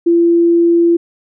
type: tone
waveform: sine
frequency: 340 Hz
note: F4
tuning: 46 cents flat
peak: -7 dBFS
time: 0.06-0.97 s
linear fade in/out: 10 ms
effects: none